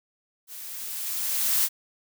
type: noise with level ramp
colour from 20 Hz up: blue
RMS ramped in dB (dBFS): -41 to -21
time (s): 0.47-1.69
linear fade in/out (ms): 50
effects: none